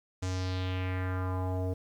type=tone with low-pass filter sweep; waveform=square; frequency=92.5 Hz; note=F#2; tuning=in tune; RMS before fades=-32 dBFS; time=0.22-1.74 s; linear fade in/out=10 ms; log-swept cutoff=7300 to 530 Hz; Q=2.6; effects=10-bit